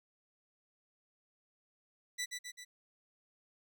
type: tone with echo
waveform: 15% pulse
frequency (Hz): 1975.5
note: B6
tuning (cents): 0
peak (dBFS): -29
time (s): 2.18-2.26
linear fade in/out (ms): 20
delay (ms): 130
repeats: 3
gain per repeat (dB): -4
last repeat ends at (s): 2.65
effects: none